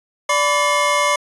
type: tone cluster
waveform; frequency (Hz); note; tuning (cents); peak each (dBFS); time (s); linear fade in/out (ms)
square; 584 / 1002 / 1153 / 2141; D5 / B5 / D6 / C7; -10 / +25 / -32 / +39; -21; 0.29-1.16; 5
effects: resampled to 24000 Hz